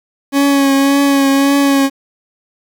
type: tone with vibrato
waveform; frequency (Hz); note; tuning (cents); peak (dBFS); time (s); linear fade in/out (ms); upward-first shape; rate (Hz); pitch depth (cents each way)
40% pulse; 277.2; C#4; 0; -8; 0.32-1.9; 50; triangle; 1.8; 29
effects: 7-bit